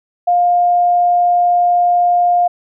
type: tone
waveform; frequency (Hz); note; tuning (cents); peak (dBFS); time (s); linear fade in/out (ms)
sine; 706; F5; +19; -9; 0.27-2.48; 10
effects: none